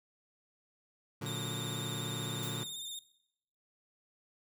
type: chord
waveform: sawtooth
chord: Bb augmented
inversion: none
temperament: just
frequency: 116.54 / 145.68 / 182.1 Hz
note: Bb2 / D3 / F#3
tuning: 0 / -14 / -27 cents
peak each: -37 / -36 / -39 dBFS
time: 1.21-2.64 s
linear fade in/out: 10 ms
type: tone with vibrato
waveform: sawtooth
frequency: 3646 Hz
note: A#7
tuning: 39 cents flat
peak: -37 dBFS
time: 1.26-2.99 s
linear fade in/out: 2 ms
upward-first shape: sine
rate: 16 Hz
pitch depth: 41 cents each way
type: noise with exponential decay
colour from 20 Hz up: blue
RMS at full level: -42 dBFS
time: 2.43-2.7 s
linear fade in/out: 1 ms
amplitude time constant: 58 ms
effects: noise-tail reverb RT60 0.7 s tail -17 dB re dry